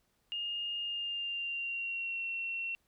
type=tone with pitch glide; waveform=sine; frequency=2835 to 2720 Hz; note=F7 to F7; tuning=+25 to -46 cents; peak=-34 dBFS; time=0.32-2.75 s; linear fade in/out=0 ms; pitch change=-71 cents; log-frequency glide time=0.8-2.25 s; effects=pink hiss -75 dBFS RMS until 2.87 s